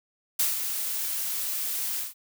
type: noise with ADSR envelope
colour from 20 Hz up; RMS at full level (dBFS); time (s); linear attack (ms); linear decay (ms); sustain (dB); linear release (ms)
blue; -23; 0.39-2.14; 8; 150; -7; 150
effects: none